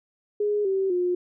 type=tone with pitch steps; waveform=sine; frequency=415.3 / 385.3 / 357.4 Hz; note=G#4 / G4 / F4; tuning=0 / -30 / +40 cents; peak=-21 dBFS; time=0.4-1.15 s; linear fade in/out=5 ms; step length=250 ms; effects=none